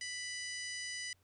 harmonic tone with a mistuned harmonic, 990 Hz, B5, 4 cents sharp, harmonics 2 / 3 / 4 / 5 / 6 / 7 / 8 / 9, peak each -43 / -48 / -54 / -46 / -48 / -55 / -60 / -50 dBFS, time 0.01-1.13 s, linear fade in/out 2 ms, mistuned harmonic 9, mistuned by -21 cents, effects added 91 Hz sine -70 dBFS peak until 1.23 s + pink hiss -75 dBFS RMS until 1.23 s

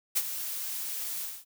blue noise with ADSR envelope, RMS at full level -24 dBFS, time 0.15-1.45 s, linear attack 22 ms, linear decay 43 ms, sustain -11 dB, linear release 230 ms, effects none

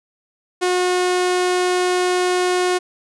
sawtooth tone, 362 Hz, F#4, 38 cents flat, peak -12 dBFS, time 0.61-2.79 s, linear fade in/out 20 ms, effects resampled to 24000 Hz

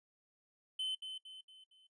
triangle tone with echo, 3056 Hz, G7, 45 cents flat, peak -34 dBFS, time 0.79-0.95 s, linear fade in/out 5 ms, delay 230 ms, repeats 4, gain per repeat -7 dB, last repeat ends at 1.87 s, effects noise-tail reverb RT60 0.1 s tail -18 dB re dry + resampled to 22050 Hz

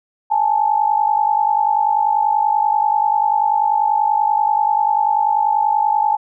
sine tone pair together, 830.6 / 880.9 Hz, G#5 / A5, 0 / +2 cents, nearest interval minor second, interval 102 cents, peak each -16 dBFS, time 0.3-6.17 s, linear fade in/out 20 ms, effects none

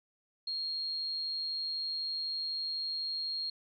sine tone, 4252 Hz, C8, 27 cents sharp, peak -33 dBFS, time 0.47-3.5 s, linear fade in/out 5 ms, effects none

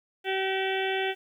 harmonic tone, 382.7 Hz, G4, 42 cents flat, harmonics 1 / 2 / 4 / 5 / 6 / 7 / 8 / 9, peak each -29 / -32 / -35 / -36 / -37 / -37 / -38 / -39 dBFS, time 0.24-1.15 s, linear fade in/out 50 ms, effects 10-bit

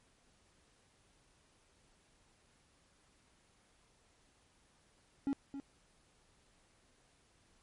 triangle tone with echo, 277.2 Hz, C#4, in tune, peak -29 dBFS, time 5.27-5.33 s, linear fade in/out 0 ms, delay 270 ms, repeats 1, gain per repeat -10 dB, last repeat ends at 5.6 s, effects pink hiss -70 dBFS RMS until 7.62 s + MP3 48 kbps

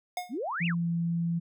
square tone with exponential decay, 720 Hz, F#5, 47 cents flat, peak -28 dBFS, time 0.17-0.38 s, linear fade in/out 2 ms, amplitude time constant 44 ms
sine exponential two-way sweep, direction up then down, 196.5 to 2900 to 923 Hz, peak -30 dBFS, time 0.29-0.75 s, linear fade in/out 50 ms, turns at 0.66 s
sine tone with pitch glide, 170.7 to 169.03 Hz, F3 to E3, -39 to +44 cents, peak -26 dBFS, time 0.6-1.4 s, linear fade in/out 20 ms, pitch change -17 cents, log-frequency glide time 0.77-0.9 s
effects none

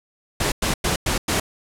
pink noise bursts, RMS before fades -21 dBFS, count 5, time 0.4-1.4 s, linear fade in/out 5 ms, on 120 ms, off 100 ms, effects low-pass 11000 Hz 12 dB/octave

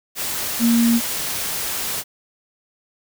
sine tone in noise, 233.1 Hz, A#3, in tune, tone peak -13 dBFS, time 0.59-1.01 s, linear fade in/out 50 ms, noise white, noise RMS -25 dBFS, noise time 0.15-2.04 s, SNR +9 dB, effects none

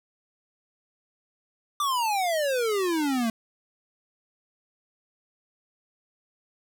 square exponential sweep, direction down, 1196 to 220 Hz, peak -24 dBFS, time 1.8-3.3 s, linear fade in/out 2 ms, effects none

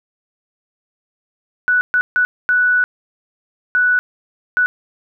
sine tone bursts at uneven times, 1480 Hz, F#6, in tune, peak -11 dBFS, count 6, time 1.68-1.81 / 1.94-2.01 / 2.16-2.25 / 2.49-2.84 / 3.75-3.99 / 4.57-4.66 s, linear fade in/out 0 ms, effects none

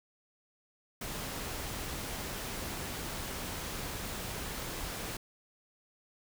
pink noise, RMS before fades -39 dBFS, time 1.01-5.17 s, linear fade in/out 5 ms, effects none

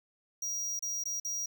square tone with dropouts, 5740 Hz, F8, 47 cents sharp, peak -33 dBFS, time 0.42-1.46 s, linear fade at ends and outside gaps 5 ms, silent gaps 0.793-0.824 / 1.038-1.055 / 1.2-1.248 s, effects 11-bit

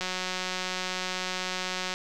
click train, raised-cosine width 0.2 ms, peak -14 dBFS, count 356, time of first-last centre 0.01-1.939 s, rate 184 Hz, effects none

